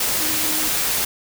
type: tone in noise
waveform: sine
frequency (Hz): 310.3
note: D#4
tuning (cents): -5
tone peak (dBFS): -31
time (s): 0.2-0.68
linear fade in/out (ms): 5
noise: white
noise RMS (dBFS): -21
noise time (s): 0-1.05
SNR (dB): -13
effects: none